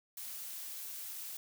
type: noise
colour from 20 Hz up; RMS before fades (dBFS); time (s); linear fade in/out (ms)
blue; -44; 0.17-1.37; 2
effects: none